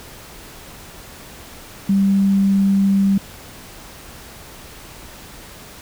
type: tone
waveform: sine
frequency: 196.3 Hz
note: G3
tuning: 3 cents sharp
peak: -12 dBFS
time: 1.89-3.18 s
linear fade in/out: 5 ms
effects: pink hiss -39 dBFS RMS until 5.81 s